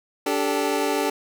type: chord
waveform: 25% pulse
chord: D suspended fourth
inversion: none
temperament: equal with one note detuned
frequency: 289.3 / 392 / 440 Hz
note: D4 / G4 / A4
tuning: -26 / 0 / 0 cents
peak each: -22 dBFS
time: 0.26-1.1 s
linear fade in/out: 5 ms
effects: none